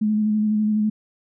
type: tone with vibrato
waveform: sine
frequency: 213.1 Hz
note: G#3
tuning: 45 cents sharp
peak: -17 dBFS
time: 0.01-0.9 s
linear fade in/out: 10 ms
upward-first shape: square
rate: 12 Hz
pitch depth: 18 cents each way
effects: none